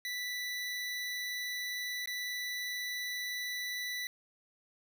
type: tone with dropouts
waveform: 25% pulse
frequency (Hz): 1975.5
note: B6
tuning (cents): 0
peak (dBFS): -32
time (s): 0.05-4.07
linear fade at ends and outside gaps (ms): 1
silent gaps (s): 2.058-2.074
effects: none